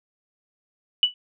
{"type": "tone with exponential decay", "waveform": "sine", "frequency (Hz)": 2960, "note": "F#7", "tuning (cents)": 0, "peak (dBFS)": -10, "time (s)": [1.03, 1.14], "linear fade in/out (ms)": 1, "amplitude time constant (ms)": 23, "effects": []}